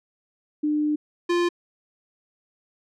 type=tone pair in turn; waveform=sine / square; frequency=300 / 348.2 Hz; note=D4 / F4; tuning=+37 / -5 cents; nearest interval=minor third; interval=258 cents; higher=second; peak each=-20 dBFS; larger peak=neither; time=0.63-0.96 / 1.29-1.49 s; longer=first; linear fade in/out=10 ms; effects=low-pass 5000 Hz 12 dB/octave